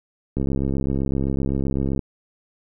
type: click train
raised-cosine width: 3 ms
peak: -11 dBFS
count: 111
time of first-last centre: 0.37-1.992 s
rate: 67.8 Hz
effects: none